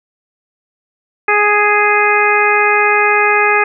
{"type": "harmonic tone", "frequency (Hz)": 415.8, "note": "G#4", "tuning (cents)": 2, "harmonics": [1, 2, 3, 4, 5, 6], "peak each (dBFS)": [-16, -16, -16, -16, -16, -16], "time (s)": [1.28, 3.64], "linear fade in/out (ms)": 5, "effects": []}